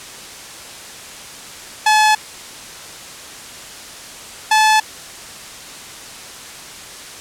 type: tone pair in turn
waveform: sawtooth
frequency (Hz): 858 / 866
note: A5 / A5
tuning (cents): -44 / -28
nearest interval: unison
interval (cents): 16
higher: second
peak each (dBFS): -6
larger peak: neither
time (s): 1.86-2.15 / 4.51-4.8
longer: neither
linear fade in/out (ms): 5
effects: white hiss -34 dBFS RMS until 7.2 s + low-pass 9000 Hz 12 dB/octave